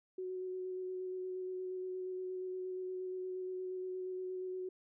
sine tone with vibrato, 370 Hz, F#4, in tune, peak -38 dBFS, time 0.18-4.69 s, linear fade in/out 5 ms, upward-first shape square, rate 8.5 Hz, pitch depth 10 cents each way, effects none

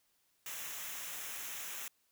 white noise with comb filter, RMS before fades -43 dBFS, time 0.46-1.88 s, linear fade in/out 2 ms, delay 0.22 ms, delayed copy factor -0.6, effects white hiss -75 dBFS RMS until 2.11 s

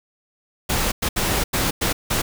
pink noise bursts at uneven times, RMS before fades -21 dBFS, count 6, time 0.69-0.92 / 1.02-1.09 / 1.16-1.44 / 1.53-1.71 / 1.81-1.93 / 2.1-2.22 s, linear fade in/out 10 ms, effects none

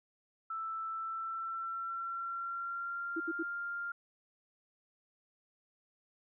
sine tone with pitch glide, 1323 to 1397.6 Hz, E6 to F6, +6 to +1 cents, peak -36 dBFS, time 0.5-3.92 s, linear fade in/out 5 ms, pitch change +95 cents, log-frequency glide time 0.87-3.34 s
sine tone bursts, 329.6 Hz, E4, in tune, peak -33 dBFS, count 3, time 3.16-3.431 s, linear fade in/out 10 ms, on 43 ms, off 71 ms
effects none

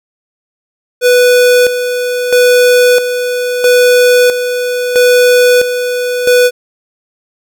square tone with tremolo, 493.9 Hz, B4, in tune, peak -5 dBFS, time 1.01-6.51 s, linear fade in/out 50 ms, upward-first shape square, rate 0.76 Hz, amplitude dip 60%, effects none

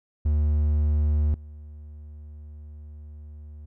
triangle tone with level steps, 75 Hz, D2, 37 cents sharp, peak -17 / -37 dBFS, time 0.25-3.66 s, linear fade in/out 10 ms, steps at 1.34 s, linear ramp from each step 2 ms, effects none

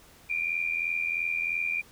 sine tone pair together, 2349 / 2432 Hz, D7 / D#7, 0 / -40 cents, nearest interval minor second, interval 60 cents, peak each -30 / -29 dBFS, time 0.29-1.82 s, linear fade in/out 20 ms, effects pink hiss -55 dBFS RMS until 1.91 s

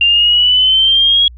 sine exponential sweep, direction up, 2777 to 3322 Hz, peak -7 dBFS, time 0.01-1.28 s, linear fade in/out 2 ms, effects added 60 Hz sine -32 dBFS peak until 1.37 s

